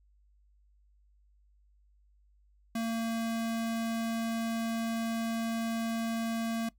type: tone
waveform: square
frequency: 227.7 Hz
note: A#3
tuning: 40 cents flat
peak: -31 dBFS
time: 2.75-6.69 s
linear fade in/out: 5 ms
effects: noise-tail reverb RT60 0.1 s tail -19 dB re dry + added 50 Hz sine -62 dBFS peak until 6.78 s